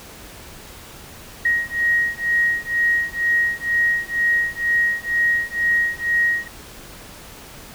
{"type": "beating tone pair", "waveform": "sine", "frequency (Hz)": [1884, 1886.1], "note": ["A#6", "A#6"], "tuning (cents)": [18, 20], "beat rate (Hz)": 2.1, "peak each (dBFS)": -20, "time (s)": [1.45, 6.48], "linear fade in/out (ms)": 5, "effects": ["pink hiss -40 dBFS RMS until 7.74 s"]}